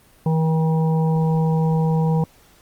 harmonic tone with a mistuned harmonic, 159.6 Hz, D#3, 44 cents sharp, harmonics 1 / 3 / 5 / 6, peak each -16 / -26 / -30 / -32 dBFS, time 0.26-2.24 s, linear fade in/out 2 ms, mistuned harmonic 1, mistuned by +16 cents, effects pink hiss -53 dBFS RMS until 2.61 s + Opus 32 kbps

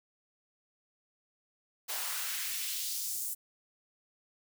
white noise with high-pass filter sweep, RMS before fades -36 dBFS, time 1.88-3.35 s, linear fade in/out 20 ms, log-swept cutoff 640 to 9500 Hz, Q 1.2, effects none

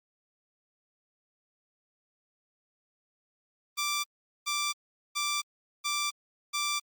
10% pulse tone bursts, 1174.7 Hz, D6, in tune, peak -20 dBFS, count 5, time 3.77-6.8 s, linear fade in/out 20 ms, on 270 ms, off 420 ms, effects Opus 32 kbps

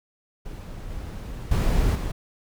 brown noise with level steps, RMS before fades -36 / -34 / -21 / -27 dBFS, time 0.45-2.12 s, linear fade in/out 10 ms, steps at 0.9 / 1.51 / 1.95 s, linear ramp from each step 5 ms, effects none

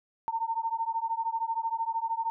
sine beating tone pair, 903 / 916 Hz, A5 / A#5, +45 / -31 cents, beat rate 13 Hz, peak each -31 dBFS, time 0.28-2.3 s, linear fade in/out 0 ms, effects none

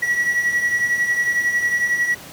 triangle beating tone pair, 1923 / 1934 Hz, B6 / B6, -47 / -37 cents, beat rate 11 Hz, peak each -23 / -16 dBFS, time 0.02-2.15 s, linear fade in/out 10 ms, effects pink hiss -38 dBFS RMS until 2.32 s + high-pass 100 Hz 12 dB/octave

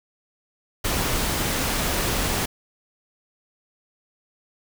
pink noise, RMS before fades -24 dBFS, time 0.84-2.46 s, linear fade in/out 10 ms, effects none

